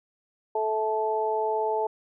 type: harmonic tone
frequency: 217.8 Hz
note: A3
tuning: 17 cents flat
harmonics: 2 / 3 / 4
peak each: -27 / -31 / -27 dBFS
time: 0.55-1.87 s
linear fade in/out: 5 ms
effects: none